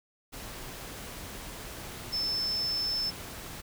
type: tone in noise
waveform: sine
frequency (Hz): 5274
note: E8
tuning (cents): 0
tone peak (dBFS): -28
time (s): 2.12-3.11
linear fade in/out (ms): 20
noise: pink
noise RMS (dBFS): -42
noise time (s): 0.32-3.62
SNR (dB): +11
effects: none